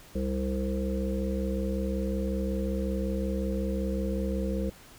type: harmonic tone with a mistuned harmonic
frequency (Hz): 65.41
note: C2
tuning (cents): 0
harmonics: 1 / 3 / 5 / 7 / 8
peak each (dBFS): -31 / -31 / -37 / -37 / -36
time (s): 0.15-4.7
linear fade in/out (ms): 5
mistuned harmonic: 1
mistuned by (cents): +18
effects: pink hiss -52 dBFS RMS until 4.98 s